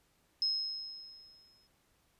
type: tone with exponential decay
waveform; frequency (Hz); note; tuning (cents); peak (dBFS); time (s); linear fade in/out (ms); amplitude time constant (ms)
sine; 5150; E8; -41; -27; 0.42-1.67; 1; 270
effects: pink hiss -72 dBFS RMS until 2.19 s + resampled to 32000 Hz